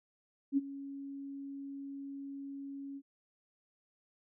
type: tone with ADSR envelope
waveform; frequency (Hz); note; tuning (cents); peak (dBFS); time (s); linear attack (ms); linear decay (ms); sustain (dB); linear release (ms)
sine; 277.2; C#4; 0; -24; 0.52-3.02; 53; 27; -17; 54
effects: none